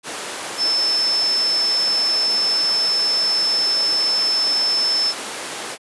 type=tone in noise; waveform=sine; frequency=5274 Hz; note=E8; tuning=in tune; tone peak=-16 dBFS; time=0.57-5.14 s; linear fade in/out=50 ms; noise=pink; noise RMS=-27 dBFS; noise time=0.03-5.78 s; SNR=+8 dB; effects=high-pass 400 Hz 12 dB/octave + resampled to 24000 Hz